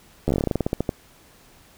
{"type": "slowing click train", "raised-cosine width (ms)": 2, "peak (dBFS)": -8, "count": 17, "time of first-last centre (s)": [0.28, 0.892], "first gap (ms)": 12, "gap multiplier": 1.14, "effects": ["pink hiss -53 dBFS RMS until 1.77 s"]}